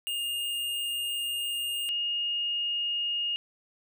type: tone pair in turn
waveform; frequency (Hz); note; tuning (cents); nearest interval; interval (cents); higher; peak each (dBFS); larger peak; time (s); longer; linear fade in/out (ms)
square / sine; 2829 / 2850; F7 / F7; +22 / +34; unison; 12; second; -30 / -27; second; 0.07-1.89 / 1.89-3.36; first; 0
effects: none